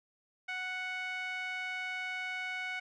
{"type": "tone with band-pass filter", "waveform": "sawtooth", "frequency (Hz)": 740, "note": "F#5", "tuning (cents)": 0, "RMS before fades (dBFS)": -38, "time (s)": [0.48, 2.8], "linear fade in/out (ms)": 10, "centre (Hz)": 2000, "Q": 3.8, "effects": ["resampled to 22050 Hz"]}